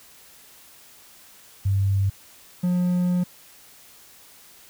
sine / triangle tone pair in turn, 98.1 / 178.78 Hz, G2 / F3, +2 / +41 cents, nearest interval minor seventh, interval 1039 cents, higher second, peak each -18 / -17 dBFS, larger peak second, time 1.65-2.1 / 2.63-3.24 s, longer second, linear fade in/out 10 ms, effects white hiss -50 dBFS RMS until 4.69 s

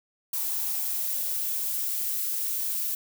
violet noise with high-pass filter sweep, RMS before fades -29 dBFS, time 0.33-2.95 s, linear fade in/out 5 ms, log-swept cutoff 920 to 320 Hz, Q 7.4, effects none

